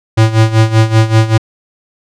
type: tone with tremolo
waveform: square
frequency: 111 Hz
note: A2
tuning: 16 cents sharp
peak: -4 dBFS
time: 0.17-1.38 s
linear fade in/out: 10 ms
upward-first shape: sine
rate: 5.2 Hz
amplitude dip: 80%
effects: low-pass 7000 Hz 12 dB/octave